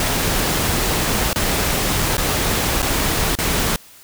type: noise with dropouts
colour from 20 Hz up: pink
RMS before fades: -19 dBFS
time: 0-3.76 s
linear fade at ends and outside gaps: 1 ms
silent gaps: 1.331-1.359 / 2.169-2.18 / 2.82-2.827 / 3.353-3.387 s
effects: white hiss -45 dBFS RMS until 4.03 s